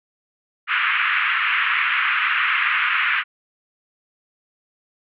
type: band-pass noise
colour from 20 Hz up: pink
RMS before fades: -20 dBFS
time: 0.67-3.24 s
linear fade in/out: 50 ms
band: 1200 to 2800 Hz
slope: 48 dB/octave
effects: none